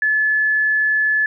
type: tone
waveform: sine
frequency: 1724 Hz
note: A6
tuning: 36 cents flat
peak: -14 dBFS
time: 0.02-1.26 s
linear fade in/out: 2 ms
effects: none